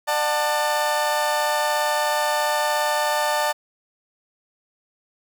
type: tone cluster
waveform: 30% pulse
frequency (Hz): 599 / 738 / 889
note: D5 / F#5 / A5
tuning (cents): +34 / -5 / +18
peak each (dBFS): -21 / -26 / -20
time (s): 0.07-3.53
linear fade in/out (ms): 20
effects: none